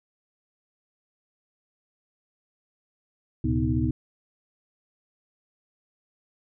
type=tone cluster; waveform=sine; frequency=73.1 / 115.5 / 130.5 / 248.2 / 315.3 Hz; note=D2 / A#2 / C3 / B3 / D#4; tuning=-7 / -16 / -4 / +9 / +23 cents; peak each=-28 dBFS; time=3.44-3.91 s; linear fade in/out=5 ms; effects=none